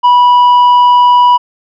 sine tone with tanh clipping, 980 Hz, B5, 14 cents flat, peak -4 dBFS, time 0.03-1.38 s, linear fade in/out 20 ms, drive 4 dB, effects none

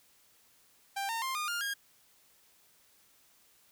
sawtooth tone with pitch steps, 790 / 912.7 / 1054.5 / 1218.3 / 1407.6 / 1626.3 Hz, G5 / A#5 / C6 / D#6 / F6 / G#6, +13 / -37 / +13 / -37 / +13 / -37 cents, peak -29 dBFS, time 0.96-1.74 s, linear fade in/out 10 ms, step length 130 ms, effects white hiss -65 dBFS RMS until 3.71 s

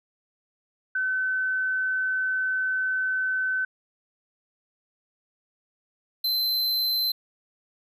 sine / square tone pair in turn, 1521 / 4082 Hz, F#6 / C8, +47 / -44 cents, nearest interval octave + perfect fourth, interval 1709 cents, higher second, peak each -23 dBFS, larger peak neither, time 0.95-3.65 / 6.24-7.12 s, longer first, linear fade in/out 5 ms, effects none

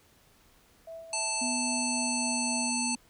sine tone with tremolo, 657 Hz, E5, 6 cents flat, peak -39 dBFS, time 0.87-2.7 s, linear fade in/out 5 ms, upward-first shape sine, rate 3.7 Hz, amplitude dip 50%
harmonic tone, 880 Hz, A5, in tune, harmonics 1 / 3 / 5 / 7 / 9 / 10, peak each -36 / -36 / -36 / -36 / -36 / -36 dBFS, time 1.13-2.95 s, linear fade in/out 2 ms
sine tone with pitch glide, 246.9 to 242.9 Hz, B3 to B3, 0 to -29 cents, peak -32 dBFS, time 1.41-2.96 s, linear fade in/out 10 ms, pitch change -29 cents, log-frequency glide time 1.74-2.48 s
effects pink hiss -62 dBFS RMS until 3.09 s

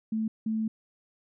sine tone bursts at uneven times, 220 Hz, A3, in tune, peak -26 dBFS, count 2, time 0.12-0.28 / 0.46-0.68 s, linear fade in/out 5 ms, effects none

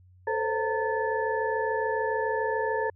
sine tone cluster, 439.9 / 513 / 540 / 910 / 1737 Hz, A4 / C5 / C#5 / A#5 / A6, 0 / -34 / -45 / -42 / -23 cents, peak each -29 / -32 / -38 / -30 / -33 dBFS, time 0.27-2.9 s, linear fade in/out 5 ms, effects added 91 Hz sine -53 dBFS peak until 2.95 s

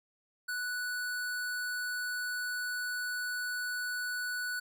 square tone, 1480 Hz, F#6, in tune, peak -34 dBFS, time 0.48-4.6 s, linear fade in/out 10 ms, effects none

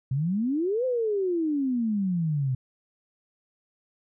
sine exponential two-way sweep, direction up then down, 125.6 to 523 to 125.6 Hz, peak -23 dBFS, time 0.11-2.55 s, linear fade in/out 5 ms, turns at 0.85 s, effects none

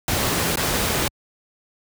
pink noise with dropouts, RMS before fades -21 dBFS, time 0.08-1.08 s, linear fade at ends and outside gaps 2 ms, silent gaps 0.558-0.571 s, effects high-pass 60 Hz 12 dB/octave

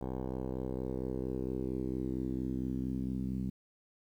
10% pulse tone with low-pass filter sweep, 64.4 Hz, C2, 27 cents flat, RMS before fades -36 dBFS, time 0.01-3.5 s, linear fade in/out 5 ms, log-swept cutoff 680 to 210 Hz, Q 2.6, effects 11-bit

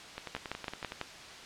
two click trains, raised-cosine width 0.3 ms, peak -18 / -22 dBFS, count 5 / 9, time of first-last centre 0.35-1.013 / 0.18-0.921 s, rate 6.03 / 10.8 Hz, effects white hiss -47 dBFS RMS until 1.45 s + low-pass 5000 Hz 12 dB/octave

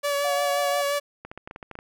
sawtooth tone with vibrato, 571 Hz, D5, 49 cents flat, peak -19 dBFS, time 0.03-1 s, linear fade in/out 20 ms, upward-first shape triangle, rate 5.7 Hz, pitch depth 25 cents each way
sine tone, 715 Hz, F5, 41 cents sharp, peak -27 dBFS, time 0.24-0.82 s, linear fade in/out 10 ms
clicks, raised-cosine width 0.5 ms, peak -23 dBFS, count 10, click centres 1.25 / 1.315 / 1.376 / 1.475 / 1.511 / 1.561 / 1.628 / 1.713 / 1.754 / 1.789 s
effects none

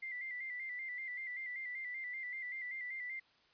sine tone with vibrato, 2035 Hz, C7, 49 cents flat, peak -40 dBFS, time 0.02-3.2 s, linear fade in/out 10 ms, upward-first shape square, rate 5.2 Hz, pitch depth 52 cents each way, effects white hiss -69 dBFS RMS until 3.53 s + resampled to 11025 Hz

